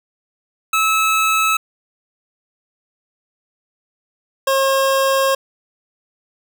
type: tone pair in turn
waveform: 25% pulse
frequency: 1300 / 539.1 Hz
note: E6 / C#5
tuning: -24 / -48 cents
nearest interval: octave + minor third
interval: 1524 cents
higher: first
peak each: -10 dBFS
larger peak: neither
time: 0.73-1.57 / 4.47-5.35 s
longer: second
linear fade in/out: 5 ms
effects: none